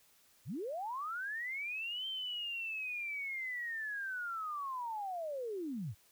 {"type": "linear two-way sweep", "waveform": "sine", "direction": "up then down", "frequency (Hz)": [82.41, 3136, 82.41], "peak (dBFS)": -37, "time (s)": [0.45, 5.95], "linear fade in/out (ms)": 50, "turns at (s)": 2.07, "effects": ["white hiss -67 dBFS RMS until 6.11 s"]}